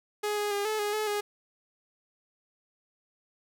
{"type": "tone with pitch steps", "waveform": "sawtooth", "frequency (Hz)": [418, 414.7, 405.2, 431.9, 414.3, 429, 413.6], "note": ["G#4", "G#4", "G#4", "A4", "G#4", "A4", "G#4"], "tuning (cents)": [11, -3, -43, -32, -4, -44, -7], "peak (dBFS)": -24, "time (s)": [0.23, 1.21], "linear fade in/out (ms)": 10, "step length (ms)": 140, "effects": []}